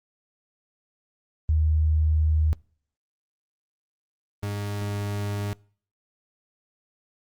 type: tone pair in turn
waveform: sine / 40% pulse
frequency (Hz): 77.78 / 102.2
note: D#2 / G#2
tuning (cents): 0 / -27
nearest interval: perfect fourth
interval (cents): 473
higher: second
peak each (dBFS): -18 / -26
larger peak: first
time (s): 1.49-2.53 / 4.43-5.53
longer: second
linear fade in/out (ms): 0
effects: noise-tail reverb RT60 0.5 s tail -25 dB re dry + Opus 32 kbps

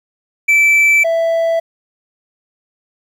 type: tone pair in turn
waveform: triangle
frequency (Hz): 2322 / 661.8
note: D7 / E5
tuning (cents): -20 / +7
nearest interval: octave + minor seventh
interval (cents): 2173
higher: first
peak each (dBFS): -6 / -10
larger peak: first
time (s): 0.48-1.04 / 1.04-1.6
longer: neither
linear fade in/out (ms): 10
effects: 8-bit

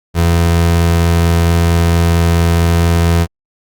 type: tone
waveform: 30% pulse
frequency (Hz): 84.4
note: E2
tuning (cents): +41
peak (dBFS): -6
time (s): 0.14-3.27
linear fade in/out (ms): 50
effects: Opus 48 kbps

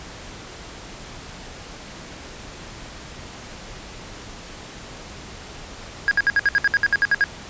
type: tone bursts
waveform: triangle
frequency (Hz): 1639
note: G#6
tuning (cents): -23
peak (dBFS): -12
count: 13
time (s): 6.08-7.24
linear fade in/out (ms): 0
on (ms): 32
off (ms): 62
effects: pink hiss -38 dBFS RMS until 7.49 s + resampled to 16000 Hz

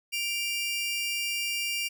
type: tone pair together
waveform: sawtooth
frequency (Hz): 2358 / 2800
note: D7 / F7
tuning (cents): +6 / +4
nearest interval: minor third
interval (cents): 298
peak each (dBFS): -28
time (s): 0.12-1.89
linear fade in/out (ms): 20
effects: none

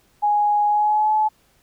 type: tone with pitch glide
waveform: sine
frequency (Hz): 830.6 to 859.4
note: G#5 to A5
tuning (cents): 0 to -41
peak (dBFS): -15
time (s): 0.22-1.29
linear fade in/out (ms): 20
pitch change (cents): +59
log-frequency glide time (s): 0.67-1.13
effects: pink hiss -60 dBFS RMS until 1.62 s

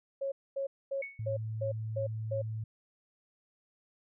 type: tone bursts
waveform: sine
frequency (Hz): 548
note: C#5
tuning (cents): -20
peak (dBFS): -31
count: 7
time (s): 0.21-2.42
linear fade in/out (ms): 10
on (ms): 110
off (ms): 240
type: tone with exponential decay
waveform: sine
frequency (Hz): 2217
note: C#7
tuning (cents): 0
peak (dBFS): -34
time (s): 1.02-1.27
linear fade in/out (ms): 5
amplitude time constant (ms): 53
type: tone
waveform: sine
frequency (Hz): 110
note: A2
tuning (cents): 0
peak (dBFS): -34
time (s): 1.19-2.64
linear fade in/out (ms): 5
effects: none

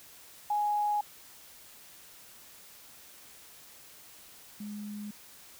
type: tone pair in turn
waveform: sine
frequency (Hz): 832 / 208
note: G#5 / G#3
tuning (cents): +3 / +3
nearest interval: 2 octaves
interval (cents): 2400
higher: first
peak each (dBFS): -26 / -37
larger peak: first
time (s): 0.5-1.01 / 4.6-5.11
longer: neither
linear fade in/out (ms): 5
effects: white hiss -53 dBFS RMS until 5.59 s

